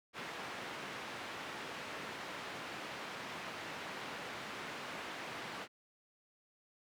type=band-pass noise; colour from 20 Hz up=white; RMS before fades=-45 dBFS; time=0.13-5.68 s; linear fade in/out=50 ms; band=140 to 2200 Hz; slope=12 dB/octave; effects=none

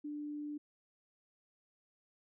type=tone; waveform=sine; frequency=295.6 Hz; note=D4; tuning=11 cents sharp; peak=-39 dBFS; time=0.04-0.58 s; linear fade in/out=10 ms; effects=none

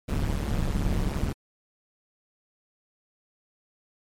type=noise with amplitude modulation; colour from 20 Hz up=brown; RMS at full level=-22 dBFS; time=0.08-1.33 s; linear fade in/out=10 ms; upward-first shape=sine; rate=143 Hz; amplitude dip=95%; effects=MP3 64 kbps

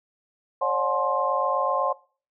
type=tone cluster; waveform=sine; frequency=544 / 592 / 726 / 856 / 1054 Hz; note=C#5 / D5 / F#5 / A5 / C6; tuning=-33 / +14 / -33 / -48 / +12 cents; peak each=-26 / -30 / -29 / -30 / -25 dBFS; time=0.61-1.93 s; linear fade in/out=10 ms; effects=noise-tail reverb RT60 0.4 s tail -21 dB re dry

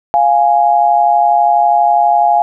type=tone pair together; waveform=sine; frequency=698.4 / 830.6 Hz; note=F5 / G#5; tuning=0 / 0 cents; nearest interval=minor third; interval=300 cents; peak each=-10 dBFS; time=0.14-2.42 s; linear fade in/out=0 ms; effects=none

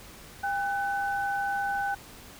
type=tone pair together; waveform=sine; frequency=800 / 1507.4 Hz; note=G5 / F#6; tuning=+35 / +32 cents; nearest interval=major seventh; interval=1097 cents; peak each=-28 / -31 dBFS; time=0.43-1.95 s; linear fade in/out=10 ms; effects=pink hiss -48 dBFS RMS until 2.39 s

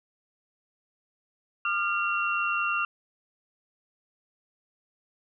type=tone cluster; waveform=sine; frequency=1203 / 1392 / 2743 Hz; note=D6 / F6 / F7; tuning=+41 / -6 / -32 cents; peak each=-29 dBFS; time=1.65-2.85 s; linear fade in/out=2 ms; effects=none

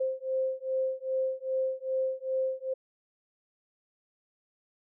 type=beating tone pair; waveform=sine; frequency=523 / 525.5 Hz; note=C5 / C5; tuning=-1 / +7 cents; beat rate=2.5 Hz; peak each=-31 dBFS; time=0-2.74 s; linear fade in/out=10 ms; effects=none

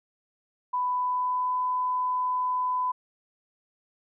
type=tone with pitch glide; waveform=sine; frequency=995 to 1003.7 Hz; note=B5 to B5; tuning=+13 to +28 cents; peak=-24 dBFS; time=0.73-2.92 s; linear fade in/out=10 ms; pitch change=+15 cents; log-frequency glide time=0.9-1.57 s; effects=none

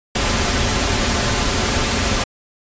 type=noise with comb filter; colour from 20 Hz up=pink; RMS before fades=-18 dBFS; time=0.15-2.24 s; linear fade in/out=5 ms; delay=6.3 ms; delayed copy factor=-0.5; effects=resampled to 16000 Hz

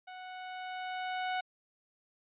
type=tone with level ramp; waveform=sawtooth; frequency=739 Hz; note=F#5; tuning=2 cents flat; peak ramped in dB=-41 to -27 dBFS; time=0.07-1.41 s; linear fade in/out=10 ms; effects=resampled to 8000 Hz

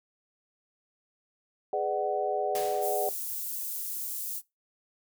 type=chord; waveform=sine; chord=G# half-diminished seventh; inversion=none; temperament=just; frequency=415.3 / 498.4 / 598 / 747.5 Hz; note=G#4 / B4 / D5 / F#5; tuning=0 / +16 / +31 / +17 cents; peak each=-32 / -35 / -32 / -30 dBFS; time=1.73-3.09 s; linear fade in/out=2 ms
type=noise with exponential decay; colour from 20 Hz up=white; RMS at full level=-36 dBFS; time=2.55-3.43 s; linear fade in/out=2 ms; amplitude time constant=190 ms
type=high-pass noise; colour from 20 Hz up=white; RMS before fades=-35 dBFS; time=2.8-4.42 s; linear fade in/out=50 ms; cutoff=10000 Hz; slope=12 dB/octave
effects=noise-tail reverb RT60 0.2 s tail -21 dB re dry

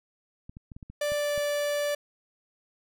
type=clicks; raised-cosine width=5 ms; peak=-30 dBFS; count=8; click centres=0.495 / 0.569 / 0.718 / 0.765 / 0.828 / 0.9 / 1.12 / 1.378 s
type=tone with pitch glide; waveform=45% pulse; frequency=587.3 to 583.2 Hz; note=D5 to D5; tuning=0 to -12 cents; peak=-26 dBFS; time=1.01-1.95 s; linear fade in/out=5 ms; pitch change=-12 cents; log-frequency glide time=1.13-1.39 s
effects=none

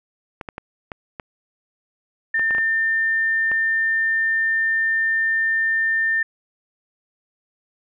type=clicks; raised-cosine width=0.5 ms; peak=-16 dBFS; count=10; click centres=0.412 / 0.488 / 0.581 / 0.918 / 1.198 / 2.395 / 2.508 / 2.549 / 2.583 / 3.516 s
type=tone; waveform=sine; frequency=1800 Hz; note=A6; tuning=39 cents sharp; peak=-17 dBFS; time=2.34-6.23 s; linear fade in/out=5 ms
effects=none

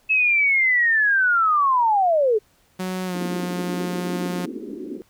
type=linear sweep; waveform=sine; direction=down; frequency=2604 to 406.1 Hz; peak=-15 dBFS; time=0.09-2.39 s; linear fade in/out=20 ms
type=tone with pitch glide; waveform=sawtooth; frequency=185 to 178.49 Hz; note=F#3 to F3; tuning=0 to +38 cents; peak=-21 dBFS; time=2.79-4.46 s; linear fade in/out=10 ms; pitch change=-62 cents; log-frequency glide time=3.06-3.14 s
type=band-pass noise; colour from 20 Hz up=pink; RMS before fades=-32 dBFS; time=3.15-5.02 s; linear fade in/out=0 ms; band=230 to 400 Hz; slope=48 dB/octave
effects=pink hiss -60 dBFS RMS until 5.09 s

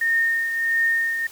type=tone with tremolo; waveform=sine; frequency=1833 Hz; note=A#6; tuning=30 cents flat; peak=-16 dBFS; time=0.01-1.27 s; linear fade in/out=5 ms; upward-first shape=triangle; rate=1.5 Hz; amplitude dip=55%; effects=white hiss -44 dBFS RMS until 1.31 s

